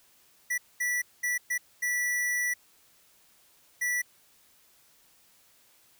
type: tone bursts at uneven times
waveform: square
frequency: 1958 Hz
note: B6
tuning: 15 cents flat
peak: -27 dBFS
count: 6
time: 0.5-0.58 / 0.8-1.02 / 1.23-1.38 / 1.5-1.58 / 1.82-2.54 / 3.81-4.02 s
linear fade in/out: 10 ms
effects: white hiss -62 dBFS RMS until 5.99 s